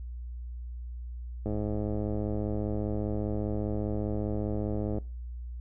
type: click train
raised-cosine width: 2 ms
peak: -20 dBFS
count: 371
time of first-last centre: 1.46-4.984 s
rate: 105 Hz
effects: noise-tail reverb RT60 0.3 s tail -21 dB re dry + added 60 Hz sine -36 dBFS peak until 5.6 s